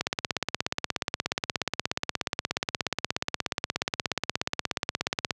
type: click train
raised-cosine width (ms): 0.2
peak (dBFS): -8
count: 90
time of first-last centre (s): 0.01-5.308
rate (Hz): 16.8
effects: high-pass 80 Hz 12 dB/octave